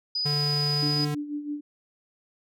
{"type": "tone", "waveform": "sine", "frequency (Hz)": 4965, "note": "D#8", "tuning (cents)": -5, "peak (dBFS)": -25, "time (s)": [0.15, 1.05], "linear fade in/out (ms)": 5}
{"type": "tone with pitch glide", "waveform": "square", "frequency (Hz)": [146.83, 148.11], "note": ["D3", "D3"], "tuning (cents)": [0, 15], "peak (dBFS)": -27, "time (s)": [0.25, 1.15], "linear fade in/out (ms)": 10, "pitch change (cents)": 15, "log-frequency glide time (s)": [0.7, 1.03]}
{"type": "tone with tremolo", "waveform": "sine", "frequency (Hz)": 293.7, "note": "D4", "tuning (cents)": 0, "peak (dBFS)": -27, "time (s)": [0.82, 1.61], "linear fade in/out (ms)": 10, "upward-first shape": "sine", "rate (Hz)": 6.1, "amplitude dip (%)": 65}
{"effects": []}